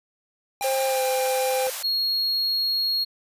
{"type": "tone with vibrato", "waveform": "square", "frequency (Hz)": 799, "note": "G5", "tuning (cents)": 33, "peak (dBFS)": -27, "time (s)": [0.61, 1.67], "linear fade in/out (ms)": 0, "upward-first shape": "sine", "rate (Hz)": 20, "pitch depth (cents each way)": 16}
{"type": "high-pass noise", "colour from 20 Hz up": "white", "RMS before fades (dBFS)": -31, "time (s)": [0.62, 1.83], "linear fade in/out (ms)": 5, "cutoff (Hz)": 490, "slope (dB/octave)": 96}
{"type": "tone with pitch glide", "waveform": "triangle", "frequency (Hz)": [531, 516.2], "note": ["C5", "C5"], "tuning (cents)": [25, -23], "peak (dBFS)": -21, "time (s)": [0.64, 1.7], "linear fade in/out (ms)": 5, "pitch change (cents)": -48, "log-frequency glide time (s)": [0.86, 1.02]}
{"type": "tone", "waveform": "triangle", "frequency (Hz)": 4297, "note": "C8", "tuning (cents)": 45, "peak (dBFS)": -20, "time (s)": [1.83, 3.05], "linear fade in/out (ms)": 20}
{"effects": ["resampled to 32000 Hz"]}